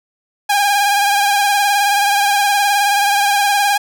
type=tone with vibrato; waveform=sawtooth; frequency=810 Hz; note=G#5; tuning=43 cents flat; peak=-8 dBFS; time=0.49-3.78 s; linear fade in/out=10 ms; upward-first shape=sine; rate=19 Hz; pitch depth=41 cents each way; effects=none